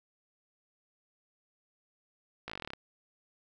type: slowing click train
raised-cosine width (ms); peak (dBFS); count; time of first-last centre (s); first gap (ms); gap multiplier
0.3; -23; 12; 2.48-2.735; 17; 1.06
effects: none